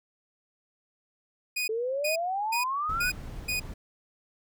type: tone bursts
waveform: sawtooth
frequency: 2477 Hz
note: D#7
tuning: 8 cents flat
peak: -24 dBFS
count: 5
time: 1.56-3.6 s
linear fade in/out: 10 ms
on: 120 ms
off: 360 ms
type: exponential sweep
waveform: sine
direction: up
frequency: 430.5 to 1522 Hz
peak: -27 dBFS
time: 1.69-3.1 s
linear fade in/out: 5 ms
type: noise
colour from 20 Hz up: brown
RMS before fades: -39 dBFS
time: 2.89-3.74 s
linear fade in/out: 5 ms
effects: none